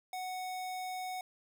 square tone, 740 Hz, F#5, in tune, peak -38 dBFS, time 0.13-1.21 s, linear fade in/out 2 ms, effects none

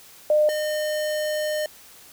sine / square tone pair in turn, 605 / 609.2 Hz, D#5 / D#5, -49 / -37 cents, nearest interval unison, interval 12 cents, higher second, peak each -15 / -24 dBFS, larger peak first, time 0.3-0.49 / 0.49-1.66 s, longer second, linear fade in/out 2 ms, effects white hiss -48 dBFS RMS until 2.12 s

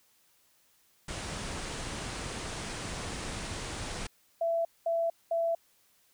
pink low-pass noise, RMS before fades -38 dBFS, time 1.08-4.07 s, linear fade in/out 5 ms, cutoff 9800 Hz, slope 96 dB/octave
sine tone bursts, 668 Hz, E5, 23 cents sharp, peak -26 dBFS, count 3, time 4.41-5.55 s, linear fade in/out 5 ms, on 240 ms, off 210 ms
effects white hiss -67 dBFS RMS until 6.13 s

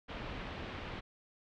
pink low-pass noise, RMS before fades -43 dBFS, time 0.08-1.01 s, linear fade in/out 20 ms, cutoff 3500 Hz, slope 24 dB/octave, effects none

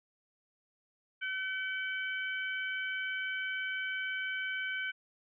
harmonic tone, 762 Hz, G5, 49 cents flat, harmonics 2 / 3 / 4, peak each -35 / -39 / -43 dBFS, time 1.21-4.92 s, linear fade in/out 20 ms, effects none

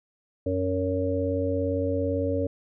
harmonic tone with a mistuned harmonic, 92.5 Hz, F#2, in tune, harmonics 1 / 3 / 5 / 6, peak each -29 / -29 / -29 / -29 dBFS, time 0.46-2.47 s, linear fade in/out 5 ms, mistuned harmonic 6, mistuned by +16 cents, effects none

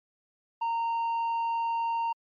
sine tone with tanh clipping, 923 Hz, A#5, 17 cents flat, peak -27 dBFS, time 0.61-2.13 s, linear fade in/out 10 ms, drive 4 dB, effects MP3 48 kbps

